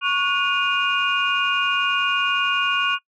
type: tone cluster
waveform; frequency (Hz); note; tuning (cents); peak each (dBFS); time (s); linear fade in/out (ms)
sine; 1114 / 1454 / 2468 / 2819; C#6 / F#6 / D#7 / F7; +8 / -31 / -15 / +16; -23; 0.01-2.99; 50
effects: noise-tail reverb RT60 0.1 s tail -24 dB re dry + tanh soft clip ceiling -9 dBFS

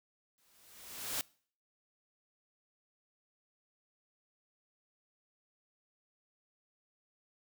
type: noise with exponential growth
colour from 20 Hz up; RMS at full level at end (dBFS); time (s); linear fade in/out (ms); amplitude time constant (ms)
white; -34; 0.38-1.21; 0; 180
effects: noise-tail reverb RT60 0.5 s tail -24 dB re dry

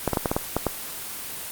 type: clicks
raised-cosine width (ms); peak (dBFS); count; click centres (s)
1; -7; 8; 0.077 / 0.133 / 0.172 / 0.258 / 0.315 / 0.365 / 0.566 / 0.667
effects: white hiss -34 dBFS RMS until 1.51 s + Opus 24 kbps

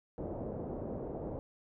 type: low-pass noise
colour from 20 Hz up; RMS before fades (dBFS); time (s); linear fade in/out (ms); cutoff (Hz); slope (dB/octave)
white; -40; 0.18-1.39; 0; 590; 24
effects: none

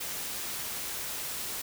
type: noise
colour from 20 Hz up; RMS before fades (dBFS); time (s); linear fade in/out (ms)
white; -36; 0-1.62; 10
effects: none

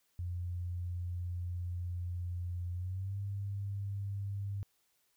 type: tone with pitch glide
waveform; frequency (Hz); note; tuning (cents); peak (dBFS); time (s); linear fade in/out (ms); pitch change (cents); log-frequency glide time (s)
sine; 88.3 to 99.69; F2 to G2; +20 to +30; -35; 0.19-4.63; 0; +210; 2.73-3.18
effects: white hiss -75 dBFS RMS until 5.16 s

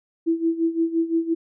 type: tone with tremolo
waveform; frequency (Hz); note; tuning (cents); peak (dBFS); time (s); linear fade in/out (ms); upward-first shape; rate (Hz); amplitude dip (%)
sine; 330; E4; +2; -16; 0.26-1.35; 20; sine; 5.8; 80
effects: none

